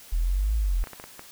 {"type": "exponential two-way sweep", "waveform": "sine", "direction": "up then down", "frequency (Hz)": [38.89, 55.2, 38.89], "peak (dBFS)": -21, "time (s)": [0.12, 0.84], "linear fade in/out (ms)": 10, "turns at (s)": 0.56}
{"type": "clicks", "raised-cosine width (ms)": 0.5, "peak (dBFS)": -24, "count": 6, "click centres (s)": [0.84, 0.872, 0.933, 0.999, 1.04, 1.194]}
{"effects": ["white hiss -48 dBFS RMS until 1.31 s"]}